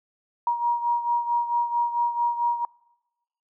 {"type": "beating tone pair", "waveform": "sine", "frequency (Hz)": [949, 953.5], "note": ["A#5", "A#5"], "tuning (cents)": [31, 39], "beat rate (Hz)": 4.5, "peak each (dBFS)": [-22, -28], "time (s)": [0.47, 2.65], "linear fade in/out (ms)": 2, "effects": ["noise-tail reverb RT60 1.0 s tail -25 dB re dry"]}